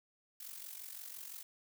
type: noise with amplitude modulation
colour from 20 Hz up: blue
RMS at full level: -45 dBFS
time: 0.4-1.43 s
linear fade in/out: 5 ms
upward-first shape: sine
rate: 45.9 Hz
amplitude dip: 70%
effects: none